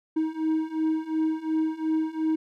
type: beating tone pair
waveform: triangle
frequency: 314.8 / 317.6 Hz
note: D#4 / D#4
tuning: +20 / +36 cents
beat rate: 2.8 Hz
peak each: -26 / -24 dBFS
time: 0.16-2.36 s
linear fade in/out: 10 ms
effects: none